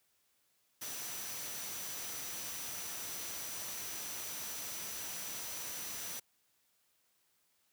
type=tone in noise; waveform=sine; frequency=5920 Hz; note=F#8; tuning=in tune; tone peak=-47 dBFS; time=0.81-6.2 s; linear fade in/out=10 ms; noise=white; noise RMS=-43 dBFS; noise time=0.81-6.2 s; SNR=-7 dB; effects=white hiss -75 dBFS RMS until 7.72 s + high-pass 60 Hz 12 dB/octave